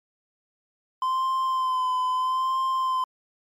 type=tone with vibrato; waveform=triangle; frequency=1032 Hz; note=C6; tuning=24 cents flat; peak=-20 dBFS; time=1.02-3.04 s; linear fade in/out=2 ms; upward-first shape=sine; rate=0.77 Hz; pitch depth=30 cents each way; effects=MP3 64 kbps